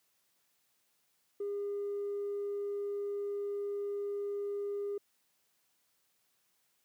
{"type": "tone with tanh clipping", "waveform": "triangle", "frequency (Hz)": 405.4, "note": "G#4", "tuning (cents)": -42, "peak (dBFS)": -34, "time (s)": [1.4, 4.98], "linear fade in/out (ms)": 5, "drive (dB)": 5, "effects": ["white hiss -75 dBFS RMS until 6.84 s", "high-pass 100 Hz 12 dB/octave"]}